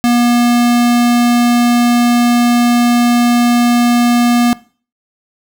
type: tone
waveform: square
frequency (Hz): 240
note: B3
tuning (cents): -49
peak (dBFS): -9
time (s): 0.04-4.53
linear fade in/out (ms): 0
effects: noise-tail reverb RT60 0.4 s tail -20 dB re dry